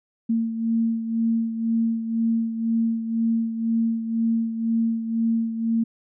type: beating tone pair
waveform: sine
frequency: 227.2 / 229.2 Hz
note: A#3 / A#3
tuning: -44 / -29 cents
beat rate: 2 Hz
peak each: -21 / -28 dBFS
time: 0.29-5.84 s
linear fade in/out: 10 ms
effects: none